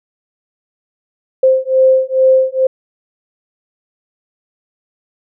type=beating tone pair; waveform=sine; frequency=522 / 524.3 Hz; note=C5 / C5; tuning=-4 / +3 cents; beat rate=2.3 Hz; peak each=-11 dBFS; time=1.43-2.67 s; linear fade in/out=5 ms; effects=none